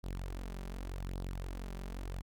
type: tone with flanger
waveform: sawtooth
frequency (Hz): 45.68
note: F#1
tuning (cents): -21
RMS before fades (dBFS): -41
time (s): 0.03-2.22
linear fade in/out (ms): 20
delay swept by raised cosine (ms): 0.2 to 5.2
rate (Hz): 0.86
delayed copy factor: +0.6
effects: none